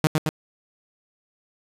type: tone with echo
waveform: sawtooth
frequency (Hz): 155.56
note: D#3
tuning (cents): 0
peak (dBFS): -11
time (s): 0.04-0.07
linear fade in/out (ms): 0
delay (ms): 110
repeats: 2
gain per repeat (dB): -3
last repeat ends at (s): 0.29
effects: resampled to 32000 Hz + 7-bit